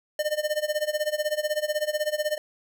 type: tone with tremolo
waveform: square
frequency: 605 Hz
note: D#5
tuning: 49 cents flat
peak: -22 dBFS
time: 0.19-2.38 s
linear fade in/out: 2 ms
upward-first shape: sine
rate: 16 Hz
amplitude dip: 90%
effects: none